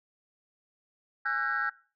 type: tone cluster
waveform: sine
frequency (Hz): 829 / 1346 / 1500 / 1616 / 1885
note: G#5 / E6 / F#6 / G#6 / A#6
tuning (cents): -3 / +36 / +23 / -48 / +19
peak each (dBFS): -39 / -31 / -31 / -31 / -39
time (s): 1.25-1.7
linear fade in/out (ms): 10
effects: noise-tail reverb RT60 0.4 s tail -23 dB re dry + tanh soft clip ceiling -19 dBFS